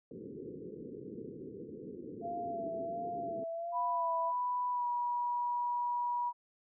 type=low-pass noise; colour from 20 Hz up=white; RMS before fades=-43 dBFS; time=0.11-3.44 s; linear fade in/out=2 ms; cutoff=470 Hz; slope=96 dB/octave
type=tone with vibrato; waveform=sine; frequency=680 Hz; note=F5; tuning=46 cents flat; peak=-36 dBFS; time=2.21-4.33 s; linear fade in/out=50 ms; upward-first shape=sine; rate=1.4 Hz; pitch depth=46 cents each way
type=tone with pitch glide; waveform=sine; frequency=987.8 to 967.5 Hz; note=B5 to B5; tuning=0 to -36 cents; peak=-31 dBFS; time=3.72-6.33 s; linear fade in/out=50 ms; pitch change=-36 cents; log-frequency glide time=4.71-4.86 s
effects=high-pass 200 Hz 12 dB/octave